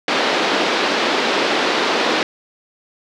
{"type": "band-pass noise", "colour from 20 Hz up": "pink", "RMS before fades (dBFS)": -18, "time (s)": [0.08, 2.23], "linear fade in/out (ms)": 2, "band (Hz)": [270, 4600], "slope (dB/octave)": 24, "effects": []}